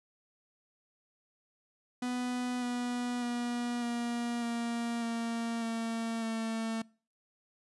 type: tone with pitch steps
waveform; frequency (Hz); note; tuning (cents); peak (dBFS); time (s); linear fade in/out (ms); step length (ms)
45% pulse; 247.8 / 244.4 / 241 / 237.7 / 234.4 / 231.2 / 228 / 224.9; B3 / B3 / B3 / A#3 / A#3 / A#3 / A#3 / A3; +6 / -18 / -42 / +34 / +10 / -14 / -38 / +38; -32; 2.02-6.82; 5; 600
effects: noise-tail reverb RT60 0.4 s tail -24 dB re dry + resampled to 24000 Hz